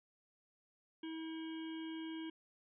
harmonic tone, 321.9 Hz, E4, 41 cents flat, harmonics 1 / 3 / 5 / 7 / 9 / 10, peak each -42 / -57 / -58 / -59 / -58 / -56 dBFS, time 1.03-2.3 s, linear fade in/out 5 ms, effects none

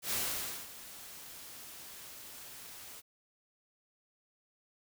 white noise with ADSR envelope, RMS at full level -33 dBFS, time 0.02-3.02 s, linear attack 100 ms, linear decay 550 ms, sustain -16 dB, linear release 31 ms, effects none

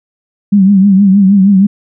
sine tone with vibrato, 196 Hz, G3, in tune, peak -3 dBFS, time 0.52-1.67 s, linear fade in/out 10 ms, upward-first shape triangle, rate 6.4 Hz, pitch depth 98 cents each way, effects none

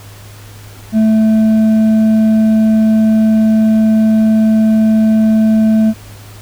sine tone with hard clipping, 219.1 Hz, A3, 7 cents flat, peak -8 dBFS, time 0.92-5.94 s, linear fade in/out 50 ms, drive 4 dB, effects added 103 Hz sine -33 dBFS peak until 6.41 s + pink hiss -38 dBFS RMS until 6.41 s

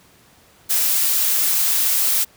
blue noise, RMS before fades -18 dBFS, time 0.69-2.25 s, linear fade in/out 20 ms, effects pink hiss -52 dBFS RMS until 2.36 s + high-pass 60 Hz 12 dB/octave

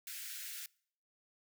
white high-pass noise, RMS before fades -45 dBFS, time 0.07-0.66 s, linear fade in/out 2 ms, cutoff 1400 Hz, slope 96 dB/octave, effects noise-tail reverb RT60 0.6 s tail -25 dB re dry

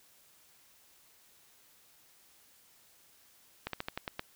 slowing click train, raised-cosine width 0.3 ms, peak -19 dBFS, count 7, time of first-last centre 3.67-4.194 s, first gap 63 ms, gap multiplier 1.13, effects white hiss -63 dBFS RMS until 4.35 s

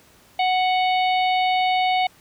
harmonic tone, 740 Hz, F#5, in tune, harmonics 1 / 3 / 4 / 5 / 6, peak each -18 / -26 / -30 / -31 / -38 dBFS, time 0.39-2.07 s, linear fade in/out 5 ms, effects pink hiss -53 dBFS RMS until 2.2 s + high-pass 60 Hz 12 dB/octave

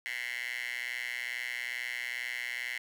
10% pulse tone with high-pass filter, 122.3 Hz, B2, 16 cents flat, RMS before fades -37 dBFS, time 0.06-2.78 s, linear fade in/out 0 ms, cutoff 2100 Hz, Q 8, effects none

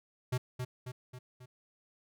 square tone with echo, 125.9 Hz, B2, 34 cents sharp, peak -30 dBFS, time 0.32-0.38 s, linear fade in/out 10 ms, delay 270 ms, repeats 4, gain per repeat -5 dB, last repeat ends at 1.46 s, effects none

